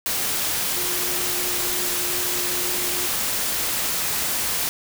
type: tone in noise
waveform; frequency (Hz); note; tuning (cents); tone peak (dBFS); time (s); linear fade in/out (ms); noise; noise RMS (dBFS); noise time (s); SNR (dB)
sine; 357.4; F4; +40; -34; 0.76-3.06; 0; white; -24; 0.06-4.69; -13
effects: none